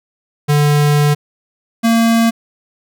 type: tone pair in turn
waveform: square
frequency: 147 / 228.9 Hz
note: D3 / A#3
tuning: +2 / -31 cents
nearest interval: minor sixth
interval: 767 cents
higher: second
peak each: -10 dBFS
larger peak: neither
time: 0.48-1.15 / 1.83-2.31 s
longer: first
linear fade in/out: 20 ms
effects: none